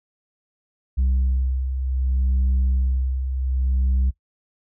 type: beating tone pair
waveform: sine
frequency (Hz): 64.2 / 64.85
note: C2 / C2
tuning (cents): -32 / -15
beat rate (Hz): 0.65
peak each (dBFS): -24 / -17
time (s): 0.97-4.11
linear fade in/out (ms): 20
effects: noise-tail reverb RT60 0.1 s tail -20 dB re dry + tanh soft clip ceiling -15 dBFS